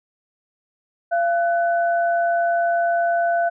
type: tone pair together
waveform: sine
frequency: 685 / 1496.6 Hz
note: F5 / F#6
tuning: -34 / +19 cents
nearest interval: octave + major second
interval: 1353 cents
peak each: -17 / -26 dBFS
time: 1.11-3.5 s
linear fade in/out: 20 ms
effects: none